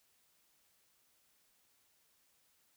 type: silence
effects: white hiss -73 dBFS RMS until 2.76 s